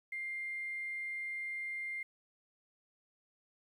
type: tone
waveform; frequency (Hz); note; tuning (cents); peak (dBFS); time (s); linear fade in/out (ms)
sine; 2100; C7; +6; -37; 0.12-2.03; 5
effects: 11-bit